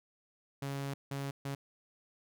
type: tone bursts at uneven times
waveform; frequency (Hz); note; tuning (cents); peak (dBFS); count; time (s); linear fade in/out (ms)
sawtooth; 138.8; C#3; +3; -32; 3; 0.62-0.94 / 1.11-1.31 / 1.45-1.55; 5
effects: none